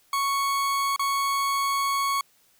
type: tone with dropouts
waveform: 40% pulse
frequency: 1108.7 Hz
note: C#6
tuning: in tune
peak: -22 dBFS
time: 0.13-2.21 s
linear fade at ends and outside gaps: 2 ms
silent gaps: 0.962-0.994 s
effects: white hiss -62 dBFS RMS until 2.59 s